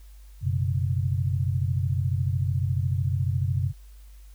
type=chord; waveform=sine; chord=F# suspended fourth; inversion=none; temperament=equal with one note detuned; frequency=92.5 / 124.69 / 138.59 Hz; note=F#2 / B2 / C#3; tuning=0 / +17 / 0 cents; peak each=-25 / -27 / -29 dBFS; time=0.41-3.73 s; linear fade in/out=50 ms; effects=added 50 Hz sine -44 dBFS peak until 4.34 s + white hiss -61 dBFS RMS until 4.34 s